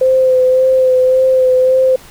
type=tone with vibrato; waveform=sine; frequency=516 Hz; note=C5; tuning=24 cents flat; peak=-7 dBFS; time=0.01-1.96 s; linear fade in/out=5 ms; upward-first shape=sine; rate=1.8 Hz; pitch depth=20 cents each way; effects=pink hiss -39 dBFS RMS until 2.1 s